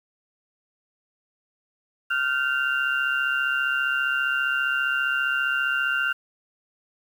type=tone cluster; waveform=sine; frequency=1400 / 1535 / 2780 Hz; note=F6 / G6 / F7; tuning=+4 / -37 / -9 cents; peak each=-24 / -26 / -29 dBFS; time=2.1-6.13 s; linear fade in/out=10 ms; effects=8-bit